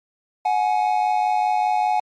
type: tone pair together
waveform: triangle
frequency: 735 / 840 Hz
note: F#5 / G#5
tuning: -12 / +19 cents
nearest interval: major second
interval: 231 cents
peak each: -18 / -18 dBFS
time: 0.45-2 s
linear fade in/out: 5 ms
effects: MP3 48 kbps